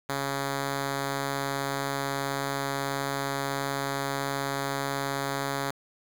5% pulse tone, 138.59 Hz, C#3, in tune, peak -17 dBFS, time 0.09-5.71 s, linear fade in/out 5 ms, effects 8-bit

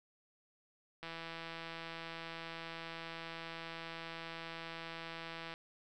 click train, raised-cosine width 0.3 ms, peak -29 dBFS, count 745, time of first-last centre 1.03-5.539 s, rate 165 Hz, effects none

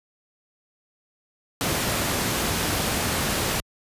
pink noise, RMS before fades -24 dBFS, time 1.61-3.6 s, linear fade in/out 0 ms, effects high-pass 60 Hz 12 dB/octave + resampled to 32000 Hz

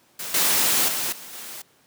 white noise with level steps, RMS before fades -32 / -20 / -26 / -40 / -37 dBFS, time 0.19-1.62 s, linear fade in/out 5 ms, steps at 0.34 / 0.88 / 1.12 / 1.33 s, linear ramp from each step 5 ms, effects pink hiss -59 dBFS RMS until 1.86 s + high-pass 150 Hz 12 dB/octave

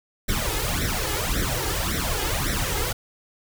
pink noise with flanger, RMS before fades -25 dBFS, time 0.28-2.93 s, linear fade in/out 10 ms, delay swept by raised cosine 0.52 to 2.42 ms, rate 1.8 Hz, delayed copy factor +0.95, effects none

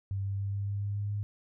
sine tone with pitch steps, 98 / 98.68 / 99.37 / 100.06 / 100.76 / 101.46 / 102.16 / 102.87 Hz, G2 / G2 / G2 / G2 / G2 / G#2 / G#2 / G#2, 0 / +12 / +24 / +36 / +48 / -40 / -28 / -16 cents, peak -30 dBFS, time 0.11-1.23 s, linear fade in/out 0 ms, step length 140 ms, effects none

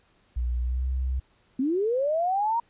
sine tone with pitch glide, 60.6 to 64.58 Hz, B1 to C2, -32 to -22 cents, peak -24 dBFS, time 0.36-1.2 s, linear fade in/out 10 ms, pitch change +110 cents, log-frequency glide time 0.6-0.86 s
sine linear sweep, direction up, 246.9 to 951 Hz, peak -22 dBFS, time 1.59-2.6 s, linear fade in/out 5 ms
effects pink hiss -64 dBFS RMS until 2.69 s + resampled to 8000 Hz

